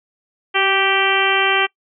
harmonic tone with a mistuned harmonic, 390 Hz, G4, 9 cents flat, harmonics 1 / 2 / 3 / 4 / 5 / 6 / 7 / 8, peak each -22 / -22 / -22 / -22 / -22 / -22 / -22 / -22 dBFS, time 0.54-1.67 s, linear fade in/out 20 ms, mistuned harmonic 1, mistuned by -22 cents, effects noise-tail reverb RT60 0.1 s tail -24 dB re dry

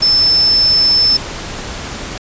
sine tone in noise, 5274 Hz, E8, in tune, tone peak -8 dBFS, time 0.02-1.17 s, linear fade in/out 5 ms, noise pink, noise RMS -25 dBFS, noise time 0-2.18 s, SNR +14 dB, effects resampled to 16000 Hz

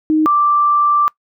sine tone pair in turn, 311.1 / 1174.6 Hz, D#4 / D6, 0 / 0 cents, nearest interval octave + major seventh, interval 2300 cents, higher second, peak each -10 dBFS, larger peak neither, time 0.1-0.26 / 0.26-1.08 s, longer second, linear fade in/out 0 ms, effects noise-tail reverb RT60 0.1 s tail -22 dB re dry

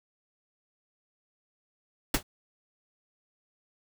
pink noise with exponential decay, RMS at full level -19 dBFS, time 2.14-2.23 s, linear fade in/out 5 ms, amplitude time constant 19 ms, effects none

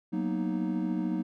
triangle chord, B major seventh, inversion second, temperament equal, 185 / 233.1 / 246.9 / 311.1 Hz, F#3 / A#3 / B3 / D#4, 0 / 0 / 0 / 0 cents, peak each -30 / -32 / -35 / -30 dBFS, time 0.12-1.23 s, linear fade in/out 20 ms, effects none

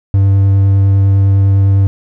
triangle tone with vibrato, 98 Hz, G2, in tune, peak -4 dBFS, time 0.14-1.87 s, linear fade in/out 0 ms, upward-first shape sine, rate 9.9 Hz, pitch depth 9 cents each way, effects none

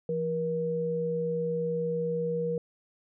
sine tone pair together, 168.6 / 476.9 Hz, E3 / A#4, +39 / +39 cents, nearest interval octave + tritone, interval 1800 cents, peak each -33 / -28 dBFS, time 0.09-2.58 s, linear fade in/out 2 ms, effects none

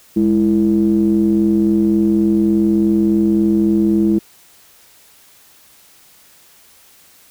triangle ring-modulated tone, 61.74 Hz, B1, in tune, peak -6 dBFS, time 0.16-4.19 s, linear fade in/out 10 ms, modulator 269 Hz, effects white hiss -48 dBFS RMS until 7.3 s

